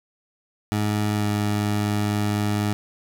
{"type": "tone with pitch glide", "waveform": "20% pulse", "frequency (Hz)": [105, 104.03], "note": ["G#2", "G#2"], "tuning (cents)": [19, 3], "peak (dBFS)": -16, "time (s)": [0.72, 2.73], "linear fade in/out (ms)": 0, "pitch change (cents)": -16, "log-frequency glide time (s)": [1.15, 1.25], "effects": []}